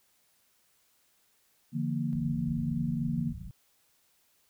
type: chord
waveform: sine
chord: Bb major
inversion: first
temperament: equal with one note detuned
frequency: 146.83 / 170.72 / 233.1 Hz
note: D3 / F3 / Bb3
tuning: 0 / -39 / 0 cents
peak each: -32 / -34 / -32 dBFS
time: 1.72-3.34 s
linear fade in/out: 50 ms
type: low-pass noise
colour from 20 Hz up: white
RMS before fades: -42 dBFS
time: 2.13-3.51 s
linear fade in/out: 0 ms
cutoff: 190 Hz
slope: 96 dB/octave
effects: white hiss -69 dBFS RMS until 4.49 s